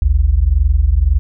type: tone pair together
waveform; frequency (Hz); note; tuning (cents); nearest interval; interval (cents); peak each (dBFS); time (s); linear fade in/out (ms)
sine; 52.68 / 74.5; G#1 / D2; +25 / +25; tritone; 600; -12; 0.02-1.19; 0
effects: none